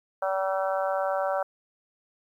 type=harmonic tone; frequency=191.6 Hz; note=G3; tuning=39 cents flat; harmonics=3 / 4 / 5 / 6 / 7 / 8; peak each=-27 / -30 / -35 / -38 / -34 / -39 dBFS; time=0.22-1.43 s; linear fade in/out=5 ms; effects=10-bit